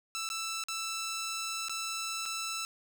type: tone with dropouts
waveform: 10% pulse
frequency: 1325 Hz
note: E6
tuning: 9 cents sharp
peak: -26 dBFS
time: 0.15-2.65 s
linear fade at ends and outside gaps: 0 ms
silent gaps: 0.29-0.301 / 0.638-0.685 / 1.684-1.695 / 2.255-2.26 s
effects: none